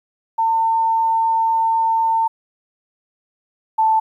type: tone pair in turn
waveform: sine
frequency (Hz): 902 / 882.4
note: A5 / A5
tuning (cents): +43 / +5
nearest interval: unison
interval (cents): 38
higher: first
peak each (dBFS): -14 / -12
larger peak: second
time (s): 0.38-2.28 / 3.78-4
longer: first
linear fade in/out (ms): 10
effects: 9-bit